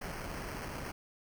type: noise with sample-and-hold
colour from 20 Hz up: pink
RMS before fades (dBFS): -41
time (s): 0.01-0.92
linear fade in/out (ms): 10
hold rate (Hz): 3675
effects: none